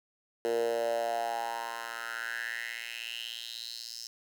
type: tone with high-pass filter sweep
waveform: 10% pulse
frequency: 116.4 Hz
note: A#2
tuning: 2 cents flat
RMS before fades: -35 dBFS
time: 0.45-4.07 s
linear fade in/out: 0 ms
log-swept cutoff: 420 to 5400 Hz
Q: 5.4
effects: none